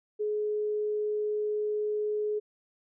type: tone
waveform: sine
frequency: 422 Hz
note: G#4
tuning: 28 cents sharp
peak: -27 dBFS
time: 0.19-2.4 s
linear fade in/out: 20 ms
effects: none